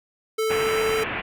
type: tone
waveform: square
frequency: 440 Hz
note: A4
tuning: in tune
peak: -22 dBFS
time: 0.38-1.04 s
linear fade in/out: 10 ms
type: low-pass noise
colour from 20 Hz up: white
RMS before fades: -29 dBFS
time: 0.49-1.22 s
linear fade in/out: 20 ms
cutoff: 2800 Hz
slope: 48 dB/octave
effects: none